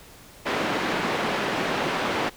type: band-pass noise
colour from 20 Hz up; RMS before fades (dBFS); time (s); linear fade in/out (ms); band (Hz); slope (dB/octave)
pink; -26; 0.45-2.3; 20; 240 to 2700; 12
effects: pink hiss -48 dBFS RMS until 2.36 s